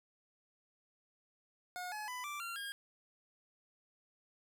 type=tone with pitch steps; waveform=25% pulse; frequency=722 / 848.7 / 997.7 / 1172.9 / 1378.8 / 1620.8 Hz; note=F#5 / G#5 / B5 / D6 / F6 / G#6; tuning=-43 / +37 / +17 / -3 / -23 / -43 cents; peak=-37 dBFS; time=1.76-2.72 s; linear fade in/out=0 ms; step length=160 ms; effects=none